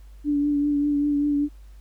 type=tone with vibrato; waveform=sine; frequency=290 Hz; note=D4; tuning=22 cents flat; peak=-19 dBFS; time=0.24-1.49 s; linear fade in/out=50 ms; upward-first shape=triangle; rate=5.1 Hz; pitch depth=28 cents each way; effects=added 50 Hz sine -42 dBFS peak until 1.8 s + pink hiss -62 dBFS RMS until 1.8 s